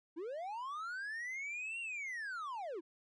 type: linear two-way sweep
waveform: triangle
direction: up then down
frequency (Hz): 299.9 to 2785 to 299.9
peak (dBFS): -38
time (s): 0.16-2.81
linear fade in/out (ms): 20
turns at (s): 1.8
effects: resampled to 22050 Hz